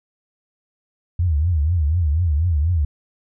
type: tone with vibrato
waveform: sine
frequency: 80.4 Hz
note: E2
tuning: 43 cents flat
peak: -15 dBFS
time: 1.19-2.85 s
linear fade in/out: 5 ms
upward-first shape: triangle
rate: 4.1 Hz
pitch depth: 240 cents each way
effects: none